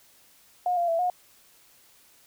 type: tone with pitch steps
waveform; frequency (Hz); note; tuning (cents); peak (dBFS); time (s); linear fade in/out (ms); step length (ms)
sine; 719 / 692 / 665 / 721; F#5 / F5 / E5 / F#5; -50 / -16 / +15 / -45; -22; 0.66-1.1; 2; 110
effects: white hiss -58 dBFS RMS until 2.26 s